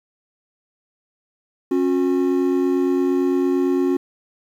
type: tone pair together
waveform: triangle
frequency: 272.9 / 361.7 Hz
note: C#4 / F#4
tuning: -27 / -39 cents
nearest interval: perfect fourth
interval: 488 cents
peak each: -17 dBFS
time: 1.71-3.97 s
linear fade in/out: 5 ms
effects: 8-bit